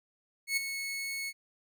sawtooth tone with ADSR envelope, 2199 Hz, C#7, 14 cents flat, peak -22 dBFS, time 0.47-1.33 s, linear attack 100 ms, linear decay 11 ms, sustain -9 dB, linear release 48 ms, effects none

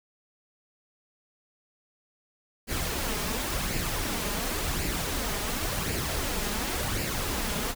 pink noise with flanger, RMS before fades -30 dBFS, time 2.67-7.75 s, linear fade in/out 50 ms, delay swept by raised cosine 0.41 to 4.91 ms, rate 0.92 Hz, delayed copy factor +0.5, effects none

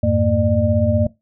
sine tone cluster, 88.2 / 104.4 / 228.3 / 600 Hz, F2 / G#2 / A#3 / D5, +18 / +10 / -36 / +37 cents, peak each -19 dBFS, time 0.03-1.07 s, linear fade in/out 5 ms, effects noise-tail reverb RT60 0.2 s tail -20 dB re dry

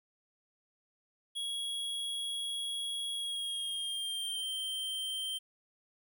square tone with pitch glide, 3322 to 3137 Hz, G#7 to G7, 0 to +1 cents, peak -35 dBFS, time 1.35-5.39 s, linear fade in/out 20 ms, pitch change -99 cents, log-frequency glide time 3.14-4.49 s, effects 12-bit

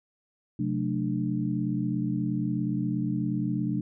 sine tone cluster, 130 / 180.9 / 217.9 / 296.8 Hz, C3 / F#3 / A3 / D4, -11 / -39 / -17 / +18 cents, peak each -31 dBFS, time 0.59-3.81 s, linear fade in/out 5 ms, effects none

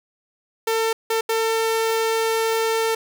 sawtooth tone bursts at uneven times, 449.2 Hz, A4, 36 cents sharp, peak -15 dBFS, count 3, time 0.67-0.93 / 1.1-1.21 / 1.29-2.95 s, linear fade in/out 5 ms, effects none

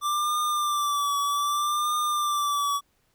square tone with vibrato, 1174.7 Hz, D6, in tune, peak -24 dBFS, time 0.01-2.81 s, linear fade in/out 50 ms, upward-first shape triangle, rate 0.64 Hz, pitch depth 57 cents each way, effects pink hiss -69 dBFS RMS until 3.14 s

